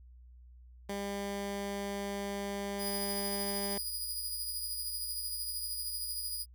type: tone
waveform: 15% pulse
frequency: 200 Hz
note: G3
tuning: 35 cents sharp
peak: -29 dBFS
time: 0.89-3.78 s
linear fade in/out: 5 ms
type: tone with tremolo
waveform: 10% pulse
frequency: 4921 Hz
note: D#8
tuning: 20 cents flat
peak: -27 dBFS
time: 2.78-6.46 s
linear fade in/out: 50 ms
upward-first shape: triangle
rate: 13 Hz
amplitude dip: 40%
effects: added 61 Hz sine -52 dBFS peak until 6.54 s